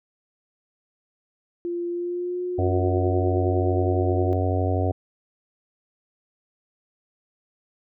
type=tone with pitch glide; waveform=sine; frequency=346.5 to 359.5 Hz; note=F4 to F#4; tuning=-14 to -50 cents; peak=-25 dBFS; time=1.65-4.33 s; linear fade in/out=0 ms; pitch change=+64 cents; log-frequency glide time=1.89-2.42 s
type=harmonic tone; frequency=92.3 Hz; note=F#2; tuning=4 cents flat; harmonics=1 / 3 / 4 / 5 / 6 / 7 / 8; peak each=-22 / -29 / -31 / -31 / -33 / -31 / -31 dBFS; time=2.58-4.92 s; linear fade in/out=10 ms
effects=none